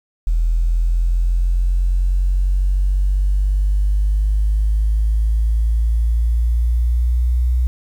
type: exponential sweep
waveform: sine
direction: up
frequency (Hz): 40.91 to 61.74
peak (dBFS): -12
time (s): 0.27-7.67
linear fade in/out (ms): 0
effects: tanh soft clip ceiling -9 dBFS + 8-bit